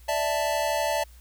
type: chord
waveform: square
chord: D suspended second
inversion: none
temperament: equal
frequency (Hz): 587.3 / 659.3 / 880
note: D5 / E5 / A5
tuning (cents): 0 / 0 / 0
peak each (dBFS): -29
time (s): 0.08-1.04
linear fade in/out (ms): 10
effects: added 60 Hz sine -47 dBFS peak until 1.2 s + white hiss -58 dBFS RMS until 1.2 s